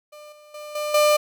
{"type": "tone with level steps", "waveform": "35% pulse", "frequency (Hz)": 598, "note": "D5", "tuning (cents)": 31, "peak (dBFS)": [-39, -45, -33, -23, -13], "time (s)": [0.12, 1.17], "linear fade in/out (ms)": 10, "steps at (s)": [0.32, 0.54, 0.75, 0.94], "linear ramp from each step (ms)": 5, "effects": []}